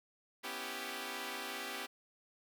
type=chord; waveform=5% pulse; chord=C# half-diminished seventh; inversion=third; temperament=equal; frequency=246.9 / 277.2 / 329.6 / 392 Hz; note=B3 / C#4 / E4 / G4; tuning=0 / 0 / 0 / 0 cents; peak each=-35 / -36 / -37 / -32 dBFS; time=0.43-1.87 s; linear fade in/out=20 ms; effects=none